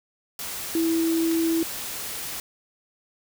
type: tone in noise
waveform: sine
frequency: 328.7 Hz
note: E4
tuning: 5 cents flat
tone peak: -20 dBFS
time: 0.75-1.63 s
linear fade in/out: 2 ms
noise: white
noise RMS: -33 dBFS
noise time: 0.39-2.4 s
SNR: +10 dB
effects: none